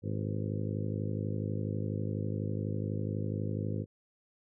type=harmonic tone with a mistuned harmonic; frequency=52.1 Hz; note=G#1; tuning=6 cents sharp; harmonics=2 / 3 / 4 / 5 / 6 / 7 / 8 / 9 / 10; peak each=-34 / -38 / -40 / -42 / -44 / -45 / -46 / -47 / -48 dBFS; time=0.02-3.86 s; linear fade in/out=50 ms; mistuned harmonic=9; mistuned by=+43 cents; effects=none